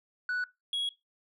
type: tone pair in turn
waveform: sine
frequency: 1480 / 3322 Hz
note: F#6 / G#7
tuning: 0 / 0 cents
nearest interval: octave + major second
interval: 1400 cents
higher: second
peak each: -26 dBFS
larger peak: neither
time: 0.29-0.44 / 0.73-0.89 s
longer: second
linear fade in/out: 2 ms
effects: noise-tail reverb RT60 0.2 s tail -20 dB re dry + tanh soft clip ceiling -28 dBFS